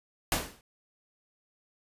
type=noise with exponential decay; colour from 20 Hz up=pink; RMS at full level=-24 dBFS; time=0.32-0.61 s; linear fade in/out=1 ms; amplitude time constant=62 ms; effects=resampled to 32000 Hz